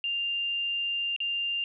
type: tone with dropouts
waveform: sine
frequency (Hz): 2794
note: F7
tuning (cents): 0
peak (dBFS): -27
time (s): 0.04-1.64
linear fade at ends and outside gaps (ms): 1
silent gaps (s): 1.163-1.203
effects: none